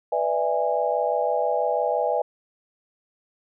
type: chord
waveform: sine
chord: E dominant seventh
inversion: second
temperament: just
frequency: 494.4 / 593.3 / 659.3 / 824.1 Hz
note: B4 / D5 / E5 / G#5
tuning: +2 / +18 / 0 / -14 cents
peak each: -26 dBFS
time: 0.12-2.22 s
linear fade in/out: 5 ms
effects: none